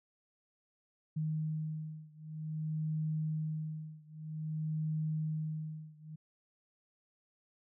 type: beating tone pair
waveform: sine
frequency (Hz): 155.56 / 156.08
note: D#3 / D#3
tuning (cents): 0 / +6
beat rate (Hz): 0.52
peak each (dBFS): -37 / -38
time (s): 1.16-6.16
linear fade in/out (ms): 10
effects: none